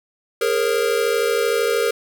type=tone cluster; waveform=square; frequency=413.3 / 466.3 / 544 Hz; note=G#4 / A#4 / C#5; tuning=-8 / +1 / -33 cents; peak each=-23 / -20 / -26 dBFS; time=0.41-1.91 s; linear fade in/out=5 ms; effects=none